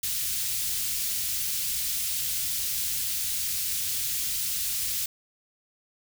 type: band-stop noise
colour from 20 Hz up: white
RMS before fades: -29 dBFS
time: 0.03-5.06 s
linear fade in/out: 5 ms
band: 110 to 3100 Hz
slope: 12 dB/octave
effects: none